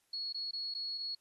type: tone with dropouts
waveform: sine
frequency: 4346 Hz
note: C#8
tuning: 35 cents flat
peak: -36 dBFS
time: 0.13-1.15 s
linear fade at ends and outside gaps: 5 ms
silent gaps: 0.326-0.344 / 0.511-0.532 / 0.74-0.748 s
effects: white hiss -75 dBFS RMS until 1.2 s + AAC 32 kbps